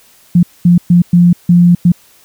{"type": "tone bursts at uneven times", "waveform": "sine", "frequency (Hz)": 174.61, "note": "F3", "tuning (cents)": 0, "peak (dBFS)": -3, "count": 6, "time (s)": [[0.35, 0.43], [0.65, 0.78], [0.9, 1.02], [1.13, 1.33], [1.49, 1.75], [1.85, 1.92]], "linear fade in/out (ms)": 5, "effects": ["white hiss -46 dBFS RMS until 2.24 s"]}